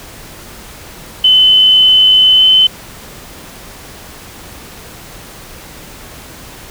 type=tone with pitch glide; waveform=sine; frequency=3034 to 3052 Hz; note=F#7 to G7; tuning=+43 to -47 cents; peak=-4 dBFS; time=1.24-2.67 s; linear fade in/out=5 ms; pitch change=+10 cents; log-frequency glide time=2.36-2.43 s; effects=pink hiss -33 dBFS RMS until 6.7 s